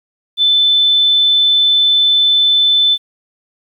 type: tone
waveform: sine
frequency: 3520 Hz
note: A7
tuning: in tune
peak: -8 dBFS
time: 0.37-2.98 s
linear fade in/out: 50 ms
effects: 8-bit